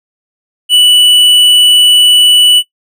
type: tone with tanh clipping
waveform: sine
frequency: 2962 Hz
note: F#7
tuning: 1 cent sharp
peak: -4 dBFS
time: 0.69-2.63 s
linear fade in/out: 50 ms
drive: 10 dB
effects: noise-tail reverb RT60 0.1 s tail -18 dB re dry